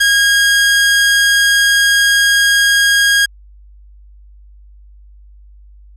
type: tone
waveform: sawtooth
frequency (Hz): 1633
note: G#6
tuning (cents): -30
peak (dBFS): -5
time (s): 0-3.26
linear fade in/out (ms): 10
effects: added 50 Hz sine -38 dBFS peak until 5.96 s + low-pass 11000 Hz 12 dB/octave